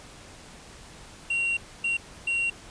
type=tone bursts at uneven times; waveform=triangle; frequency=2750 Hz; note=F7; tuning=27 cents flat; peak=-22 dBFS; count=3; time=1.3-1.57 / 1.84-1.97 / 2.27-2.5 s; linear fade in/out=5 ms; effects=pink hiss -47 dBFS RMS until 2.7 s + resampled to 22050 Hz